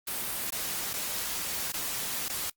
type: noise with dropouts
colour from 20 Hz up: white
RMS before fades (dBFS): -33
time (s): 0.07-2.5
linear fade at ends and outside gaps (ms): 5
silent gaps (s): 0.505-0.522 / 0.933-0.937 / 1.722-1.738 / 2.284-2.296
effects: noise-tail reverb RT60 0.1 s tail -25 dB re dry + Opus 32 kbps